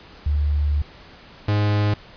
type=tone pair in turn; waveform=sine / 45% pulse; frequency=73.42 / 103.95 Hz; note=D2 / G#2; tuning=0 / +2 cents; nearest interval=tritone; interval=602 cents; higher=second; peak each=-17 dBFS; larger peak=neither; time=0.26-0.82 / 1.48-1.94 s; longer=first; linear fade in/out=5 ms; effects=pink hiss -45 dBFS RMS until 2.16 s + resampled to 11025 Hz